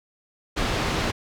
pink low-pass noise, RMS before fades -25 dBFS, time 0.56-1.12 s, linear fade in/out 20 ms, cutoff 4500 Hz, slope 12 dB/octave, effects none

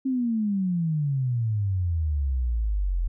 sine exponential sweep, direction down, 269.6 to 41.29 Hz, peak -22 dBFS, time 0.05-3.08 s, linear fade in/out 10 ms, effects none

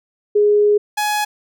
sine / sawtooth tone pair in turn, 415.3 / 840 Hz, G#4 / G#5, 0 / +19 cents, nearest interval octave, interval 1219 cents, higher second, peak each -10 / -13 dBFS, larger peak first, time 0.35-0.78 / 0.97-1.25 s, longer first, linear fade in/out 10 ms, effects none

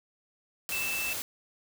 sine tone in noise, 2645 Hz, E7, 5 cents sharp, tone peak -31 dBFS, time 0.72-1.13 s, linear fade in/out 0 ms, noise white, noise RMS -35 dBFS, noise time 0.69-1.22 s, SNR +1 dB, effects none

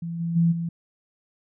sine tone with level steps, 168.1 Hz, E3, 34 cents sharp, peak -28 / -24 / -16 / -25 dBFS, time 0.02-0.69 s, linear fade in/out 5 ms, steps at 0.19 / 0.35 / 0.51 s, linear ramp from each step 20 ms, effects none

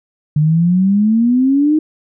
sine exponential sweep, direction up, 147.9 to 314.3 Hz, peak -9 dBFS, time 0.36-1.79 s, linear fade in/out 5 ms, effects none

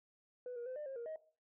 sine tone with pitch steps, 495.9 / 476.1 / 513 / 598 / 537 / 470.8 / 630 Hz, B4 / A#4 / C5 / D5 / C5 / A#4 / D#5, +7 / +37 / -34 / +31 / +45 / +17 / +21 cents, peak -40 dBFS, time 0.46-1.16 s, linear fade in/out 2 ms, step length 100 ms, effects noise-tail reverb RT60 0.4 s tail -17 dB re dry + tanh soft clip ceiling -39 dBFS

